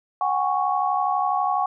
sine chord, F# suspended second, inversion none, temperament equal with one note detuned, 740 / 812.1 / 1108.7 Hz, F#5 / G#5 / C#6, 0 / -39 / 0 cents, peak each -24 dBFS, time 0.21-1.66 s, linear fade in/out 2 ms, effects none

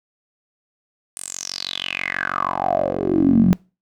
10% pulse tone with band-pass filter sweep, 46.25 Hz, F#1, in tune, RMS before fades -20 dBFS, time 1.17-3.53 s, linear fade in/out 0 ms, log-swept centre 9300 to 180 Hz, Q 8.2, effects noise-tail reverb RT60 0.3 s tail -25 dB re dry

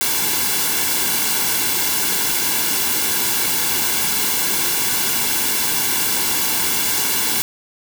white noise with comb filter, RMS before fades -19 dBFS, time 0.01-7.42 s, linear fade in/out 0 ms, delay 1.6 ms, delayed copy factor -0.65, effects none

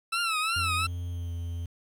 20% pulse tone with vibrato, 1318.5 Hz, E6, in tune, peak -21 dBFS, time 0.12-0.87 s, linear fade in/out 10 ms, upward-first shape triangle, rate 2.8 Hz, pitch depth 120 cents each way
triangle tone with pitch glide, 87.31 to 85.12 Hz, F2 to F2, 0 to -44 cents, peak -29 dBFS, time 0.56-1.66 s, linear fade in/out 5 ms, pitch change -44 cents, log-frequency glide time 1.1-1.32 s
effects low-pass 12000 Hz 12 dB/octave + 9-bit

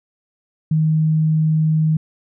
sine tone, 156.9 Hz, D#3, 15 cents sharp, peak -13 dBFS, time 0.71-1.97 s, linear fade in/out 5 ms, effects none

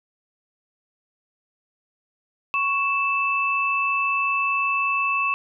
sine tone pair together, 1108.7 / 2637 Hz, C#6 / E7, 0 / 0 cents, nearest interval octave + minor third, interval 1500 cents, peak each -23 / -22 dBFS, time 2.54-5.34 s, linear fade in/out 0 ms, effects none

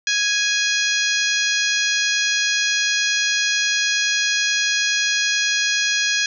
harmonic tone with a mistuned harmonic, 830.6 Hz, G#5, in tune, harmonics 2 / 3 / 4 / 5 / 6 / 7 / 8, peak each -22 / -24 / -25 / -26 / -27 / -27 / -28 dBFS, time 0.07-6.26 s, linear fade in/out 2 ms, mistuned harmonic 8, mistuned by -30 cents, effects none

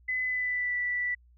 sine tone with pitch glide, 2016 to 1966.5 Hz, B6 to B6, +35 to -8 cents, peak -27 dBFS, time 0.08-1.15 s, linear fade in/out 10 ms, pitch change -43 cents, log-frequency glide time 0.23-0.75 s, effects added 60 Hz sine -56 dBFS peak until 1.37 s

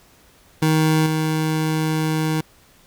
25% pulse tone with level steps, 157.1 Hz, D#3, 17 cents sharp, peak -11 / -15 dBFS, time 0.62-2.41 s, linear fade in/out 5 ms, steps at 1.06 s, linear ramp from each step 5 ms, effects pink hiss -53 dBFS RMS until 2.86 s

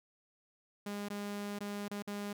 sawtooth tone with dropouts, 204.1 Hz, G#3, 30 cents flat, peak -34 dBFS, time 0.86-2.33 s, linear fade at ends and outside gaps 5 ms, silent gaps 1.086-1.101 / 1.589-1.606 / 1.882-1.911 / 2.024-2.074 s, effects none

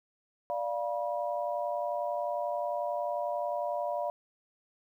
sine chord, B diminished, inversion first, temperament equal with one note detuned, 587.3 / 698.5 / 968 Hz, D5 / F5 / B5, 0 / 0 / -35 cents, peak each -33 / -34 / -37 dBFS, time 0.5-4.1 s, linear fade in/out 0 ms, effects 11-bit

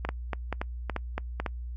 two click trains, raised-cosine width 0.5 ms, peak -15 / -15 dBFS, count 6 / 4, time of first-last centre 0.05-1.462 / 0.09-1.4 s, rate 3.54 / 2.29 Hz, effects noise-tail reverb RT60 0.1 s tail -26 dB re dry + added 60 Hz sine -34 dBFS peak until 1.76 s

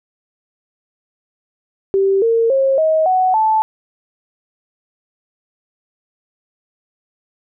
sine tone with pitch steps, 389.5 / 457.9 / 538.3 / 632.7 / 743.8 / 874.4 Hz, G4 / A#4 / C5 / D#5 / F#5 / A5, -11 / -31 / +49 / +29 / +9 / -11 cents, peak -11 dBFS, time 1.94-3.62 s, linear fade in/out 0 ms, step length 280 ms, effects none

